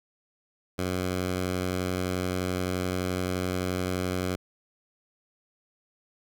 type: tone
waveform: 10% pulse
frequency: 91.6 Hz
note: F#2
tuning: 17 cents flat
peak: -19 dBFS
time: 0.78-4.36 s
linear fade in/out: 10 ms
effects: none